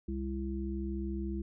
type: harmonic tone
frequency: 66.9 Hz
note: C2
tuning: 39 cents sharp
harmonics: 1 / 3 / 5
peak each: -36 / -38 / -39 dBFS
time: 0.08-1.42 s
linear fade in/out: 5 ms
effects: none